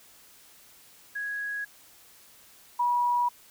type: tone pair in turn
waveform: sine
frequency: 1661.2 / 968.6 Hz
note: G#6 / B5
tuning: 0 / -34 cents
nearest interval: major sixth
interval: 934 cents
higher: first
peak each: -30 / -22 dBFS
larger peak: second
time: 1.15-1.65 / 2.79-3.29 s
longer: neither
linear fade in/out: 10 ms
effects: white hiss -55 dBFS RMS until 3.5 s